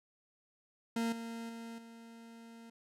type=tone with level steps; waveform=40% pulse; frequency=229.9 Hz; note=A#3; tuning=24 cents flat; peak=-31 / -40 / -43 / -50 dBFS; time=0.96-2.7 s; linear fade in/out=5 ms; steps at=1.12 / 1.49 / 1.78 s; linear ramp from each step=5 ms; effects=low-pass 12000 Hz 12 dB/octave